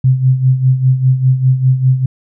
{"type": "tone with tremolo", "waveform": "sine", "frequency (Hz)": 130, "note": "C3", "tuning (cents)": -11, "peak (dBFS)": -5, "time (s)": [0.04, 2.06], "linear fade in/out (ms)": 5, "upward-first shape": "sine", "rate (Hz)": 5, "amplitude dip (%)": 70, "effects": []}